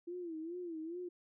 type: tone with vibrato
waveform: sine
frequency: 336.8 Hz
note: E4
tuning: 37 cents sharp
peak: -40 dBFS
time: 0.07-1.09 s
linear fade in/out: 10 ms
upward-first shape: sine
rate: 2.4 Hz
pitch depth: 120 cents each way
effects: none